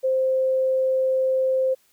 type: tone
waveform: sine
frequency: 523 Hz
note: C5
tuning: 1 cent flat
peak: -18 dBFS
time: 0.03-1.75 s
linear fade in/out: 20 ms
effects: white hiss -62 dBFS RMS until 1.92 s

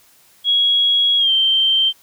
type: tone with pitch glide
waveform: sine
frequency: 3320 to 3134 Hz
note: G#7 to G7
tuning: -1 to -1 cents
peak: -12 dBFS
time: 0.44-1.93 s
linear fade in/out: 50 ms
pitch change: -100 cents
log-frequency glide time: 1.18-1.31 s
effects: white hiss -52 dBFS RMS until 2.02 s

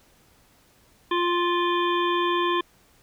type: harmonic tone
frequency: 349.2 Hz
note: F4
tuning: in tune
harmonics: 1 / 3 / 5 / 7 / 9 / 10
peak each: -24 / -24 / -32 / -36 / -34 / -35 dBFS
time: 1.11-2.61 s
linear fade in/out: 5 ms
effects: pink hiss -59 dBFS RMS until 3.02 s

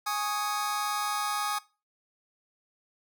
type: chord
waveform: sawtooth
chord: Ab suspended fourth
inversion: none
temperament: just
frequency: 830.6 / 1107.5 / 1245.9 Hz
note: Ab5 / Db6 / Eb6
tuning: 0 / -2 / +2 cents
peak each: -28 / -33 / -27 dBFS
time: 0.06-1.59 s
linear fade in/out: 10 ms
effects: noise-tail reverb RT60 0.3 s tail -20 dB re dry

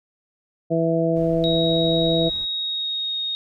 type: harmonic tone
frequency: 164.81 Hz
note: E3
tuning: in tune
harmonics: 1 / 2 / 3 / 4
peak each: -23 / -23 / -23 / -23 dBFS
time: 0.7-2.3 s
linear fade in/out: 20 ms
type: noise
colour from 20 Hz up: brown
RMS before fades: -40 dBFS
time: 1.15-2.46 s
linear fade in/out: 20 ms
type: tone with pitch glide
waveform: sine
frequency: 3800 to 3728 Hz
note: A#7 to A#7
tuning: +33 to -1 cents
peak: -23 dBFS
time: 1.44-3.35 s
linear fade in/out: 0 ms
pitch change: -34 cents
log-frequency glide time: 2.14-3.19 s
effects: none

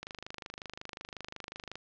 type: click train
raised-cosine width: 0.2 ms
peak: -23 dBFS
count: 45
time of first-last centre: 0.03-1.755 s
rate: 25.5 Hz
effects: low-pass 5000 Hz 12 dB/octave

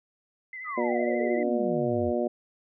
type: tone with vibrato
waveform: sine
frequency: 2022 Hz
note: B6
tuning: 40 cents sharp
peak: -36 dBFS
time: 0.53-1.43 s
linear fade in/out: 2 ms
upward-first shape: triangle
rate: 13 Hz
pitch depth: 57 cents each way
type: exponential sweep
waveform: sine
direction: down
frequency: 1318.5 to 79.2 Hz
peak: -32 dBFS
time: 0.64-2.13 s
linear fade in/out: 50 ms
type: harmonic tone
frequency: 120 Hz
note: B2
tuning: 49 cents flat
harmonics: 2 / 3 / 4 / 5 / 6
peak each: -30 / -29 / -33 / -29 / -36 dBFS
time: 0.77-2.28 s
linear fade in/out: 10 ms
effects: none

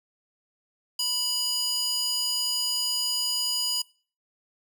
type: tone with high-pass filter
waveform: square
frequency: 983 Hz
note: B5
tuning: 8 cents flat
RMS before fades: -27 dBFS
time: 0.99-3.82 s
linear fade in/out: 5 ms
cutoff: 4200 Hz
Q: 2.9
effects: noise-tail reverb RT60 0.4 s tail -22 dB re dry

